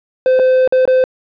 triangle tone with dropouts, 515 Hz, C5, 28 cents flat, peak -6 dBFS, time 0.26-1.04 s, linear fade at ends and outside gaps 1 ms, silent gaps 0.392-0.396 / 0.676-0.724 / 0.854-0.876 s, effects resampled to 11025 Hz + 8-bit

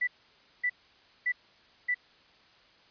sine tone bursts, 1975.5 Hz, B6, in tune, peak -25 dBFS, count 4, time 0.01-1.946 s, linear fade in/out 10 ms, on 64 ms, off 560 ms, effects white hiss -60 dBFS RMS until 2.9 s + resampled to 11025 Hz

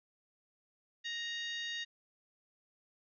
harmonic tone with a mistuned harmonic, 932.3 Hz, A#5, in tune, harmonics 2 / 3 / 4 / 5 / 6 / 7, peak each -41 / -45 / -41 / -51 / -57 / -54 dBFS, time 1.04-1.85 s, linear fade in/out 20 ms, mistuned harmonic 3, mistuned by +25 cents, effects none

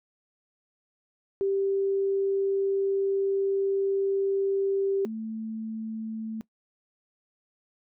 sine tone pair in turn, 392 / 221.1 Hz, G4 / A3, 0 / +9 cents, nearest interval minor seventh, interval 991 cents, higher first, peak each -23 / -31 dBFS, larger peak first, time 1.41-5.05 / 5.05-6.41 s, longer first, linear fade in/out 0 ms, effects noise-tail reverb RT60 0.1 s tail -19 dB re dry

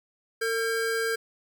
square tone pair together, 452.7 / 1602 Hz, A4 / G6, +49 / +37 cents, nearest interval octave + minor seventh, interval 2188 cents, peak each -28 / -30 dBFS, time 0.41-1.16 s, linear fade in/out 10 ms, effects none

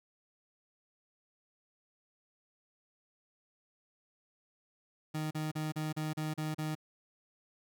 30% pulse tone bursts, 154.8 Hz, D#3, 9 cents flat, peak -31 dBFS, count 8, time 5.14-6.752 s, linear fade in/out 10 ms, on 170 ms, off 36 ms, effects none

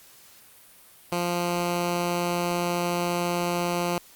10% pulse tone, 174.61 Hz, F3, in tune, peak -16 dBFS, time 1.12-3.98 s, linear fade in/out 2 ms, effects white hiss -52 dBFS RMS until 4.15 s + Opus 48 kbps

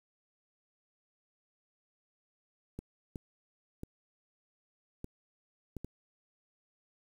clicks, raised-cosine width 3 ms, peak -27 dBFS, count 6, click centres 2.79 / 3.158 / 3.834 / 5.044 / 5.767 / 5.846 s, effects 9-bit

